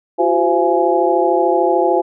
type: tone cluster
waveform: sine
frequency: 344.5 / 377.9 / 517 / 681 / 836 Hz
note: F4 / F#4 / C5 / F5 / G#5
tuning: -24 / +37 / -21 / -44 / +11 cents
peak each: -18 dBFS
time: 0.18-2.02 s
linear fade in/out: 20 ms
effects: none